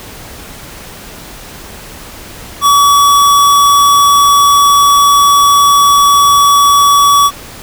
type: tone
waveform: square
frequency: 1138 Hz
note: C#6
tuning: 45 cents sharp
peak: -5 dBFS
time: 2.61-7.31 s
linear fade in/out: 50 ms
effects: pink hiss -30 dBFS RMS until 7.62 s